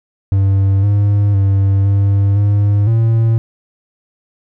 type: tone with pitch steps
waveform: triangle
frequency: 97.6 / 101.9 / 98 / 99.5 / 102.1 / 113.6 Hz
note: G2 / G#2 / G2 / G2 / G#2 / A#2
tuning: -7 / -32 / 0 / +26 / -29 / -44 cents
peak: -7 dBFS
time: 0.32-3.38 s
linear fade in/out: 0 ms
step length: 510 ms
effects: none